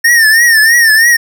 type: tone with vibrato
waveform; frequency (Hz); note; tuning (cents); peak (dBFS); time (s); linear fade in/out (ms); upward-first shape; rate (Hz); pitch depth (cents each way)
square; 1819; A#6; -43; -5; 0.04-1.17; 10; triangle; 3.1; 110
effects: none